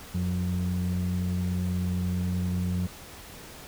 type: tone pair together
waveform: sine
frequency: 90.16 / 180 Hz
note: F#2 / F#3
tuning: -44 / -47 cents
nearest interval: octave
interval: 1197 cents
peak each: -26 dBFS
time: 0.14-2.87 s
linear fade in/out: 10 ms
effects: tanh soft clip ceiling -22 dBFS + pink hiss -45 dBFS RMS until 3.67 s